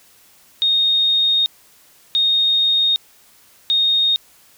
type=tone bursts at uneven times; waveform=sine; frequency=3707 Hz; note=A#7; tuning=10 cents flat; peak=-13 dBFS; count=3; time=0.62-1.46 / 2.15-2.96 / 3.7-4.16 s; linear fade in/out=0 ms; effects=white hiss -51 dBFS RMS until 4.57 s